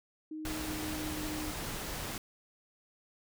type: tone with pitch glide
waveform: sine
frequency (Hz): 311.1 to 306.6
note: D#4 to D#4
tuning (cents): 0 to -25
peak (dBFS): -38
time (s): 0.31-1.51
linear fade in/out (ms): 5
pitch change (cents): -25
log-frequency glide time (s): 0.43-1.23
type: noise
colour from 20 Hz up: pink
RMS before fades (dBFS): -39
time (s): 0.45-2.18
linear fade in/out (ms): 2
effects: none